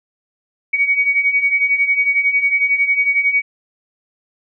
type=beating tone pair; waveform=sine; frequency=2243 / 2254 Hz; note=C#7 / C#7; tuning=+20 / +28 cents; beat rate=11 Hz; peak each=-19 / -14 dBFS; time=0.73-3.42 s; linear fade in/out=10 ms; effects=none